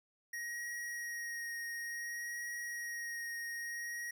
square tone with vibrato, 1883 Hz, A#6, 17 cents sharp, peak -40 dBFS, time 0.33-4.11 s, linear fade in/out 5 ms, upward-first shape sine, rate 0.57 Hz, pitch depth 14 cents each way, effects none

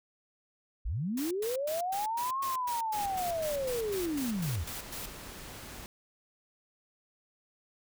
sine linear two-way sweep, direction up then down, 37.72 to 1099 to 69 Hz, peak -30 dBFS, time 0.85-4.64 s, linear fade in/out 10 ms, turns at 2.41 s
white noise bursts, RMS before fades -41 dBFS, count 16, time 1.17-5.06 s, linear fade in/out 5 ms, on 140 ms, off 110 ms
pink noise, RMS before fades -45 dBFS, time 2.95-5.86 s, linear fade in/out 0 ms
effects none

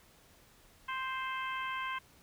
harmonic tone, 523.3 Hz, C5, in tune, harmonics 2 / 3 / 4 / 5 / 6, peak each -37 / -41 / -43 / -45 / -47 dBFS, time 0.88-1.99 s, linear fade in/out 10 ms, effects pink hiss -62 dBFS RMS until 2.22 s

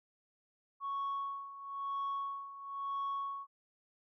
sine tone with tremolo, 1108.7 Hz, C#6, in tune, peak -32 dBFS, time 0.8-3.47 s, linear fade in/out 50 ms, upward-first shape sine, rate 1 Hz, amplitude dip 80%, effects tanh soft clip ceiling -32 dBFS

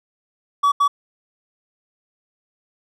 triangle tone bursts at uneven times, 1139 Hz, C#6, 47 cents sharp, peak -11 dBFS, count 2, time 0.63-0.72 / 0.8-0.88 s, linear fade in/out 10 ms, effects none

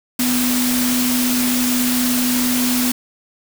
sine tone in noise, 248.3 Hz, B3, 9 cents sharp, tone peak -17 dBFS, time 0.19-2.92 s, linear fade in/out 5 ms, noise white, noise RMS -21 dBFS, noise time 0.19-2.92 s, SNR +1 dB, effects none

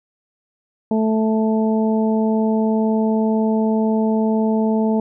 harmonic tone, 219.5 Hz, A3, 4 cents flat, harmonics 1 / 2 / 3 / 4, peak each -16 / -22 / -26 / -28 dBFS, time 0.91-5 s, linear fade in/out 2 ms, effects none

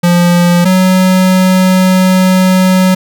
square tone pair in turn, 174.61 / 185.83 Hz, F3 / F#3, 0 / +8 cents, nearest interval minor second, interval 108 cents, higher second, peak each -6 dBFS, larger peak neither, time 0.03-0.65 / 0.65-2.95 s, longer second, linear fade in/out 10 ms, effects none

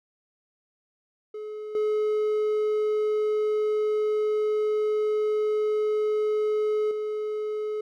triangle tone with level steps, 426.2 Hz, G#4, 45 cents sharp, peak -31 / -20 / -25 dBFS, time 1.34-7.81 s, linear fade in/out 5 ms, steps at 1.75 / 6.91 s, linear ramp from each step 2 ms, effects none

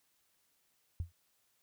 sine tone with exponential decay, 85.6 Hz, F2, 34 cents flat, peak -30 dBFS, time 1-1.12 s, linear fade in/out 0 ms, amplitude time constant 25 ms, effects white hiss -75 dBFS RMS until 1.62 s

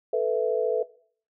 sine chord, A suspended second, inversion none, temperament equal, 440 / 493.9 / 659.3 Hz, A4 / B4 / E5, 0 / 0 / 0 cents, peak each -25 / -25 / -28 dBFS, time 0.13-0.83 s, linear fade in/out 5 ms, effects noise-tail reverb RT60 0.5 s tail -19 dB re dry

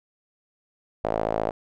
sawtooth tone with band-pass filter, 54.5 Hz, A1, 16 cents flat, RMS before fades -26 dBFS, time 1.04-1.51 s, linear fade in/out 5 ms, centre 630 Hz, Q 3, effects none

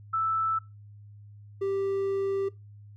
sine / triangle tone pair in turn, 1318.5 / 392 Hz, E6 / G4, 0 / 0 cents, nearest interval octave + major sixth, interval 2100 cents, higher first, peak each -24 dBFS, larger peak neither, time 0.13-0.59 / 1.61-2.49 s, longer second, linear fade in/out 10 ms, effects noise-tail reverb RT60 0.2 s tail -19 dB re dry + added 103 Hz sine -46 dBFS peak until 2.96 s

